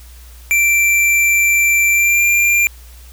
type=tone with pitch glide; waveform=square; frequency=2349 to 2383 Hz; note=D7 to D7; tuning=0 to +25 cents; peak=-11 dBFS; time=0.51-2.67 s; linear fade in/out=0 ms; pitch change=+25 cents; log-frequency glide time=1.92-2.23 s; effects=added 60 Hz sine -36 dBFS peak until 3.12 s + white hiss -45 dBFS RMS until 3.12 s